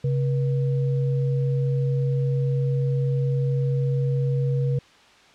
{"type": "tone pair together", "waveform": "sine", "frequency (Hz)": [135.6, 481.1], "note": ["C#3", "B4"], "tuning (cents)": [-38, -45], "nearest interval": "octave + minor seventh", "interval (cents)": 2193, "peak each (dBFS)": [-20, -30], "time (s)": [0.04, 4.79], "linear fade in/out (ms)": 5, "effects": ["white hiss -52 dBFS RMS until 5.34 s", "low-pass 4000 Hz 12 dB/octave"]}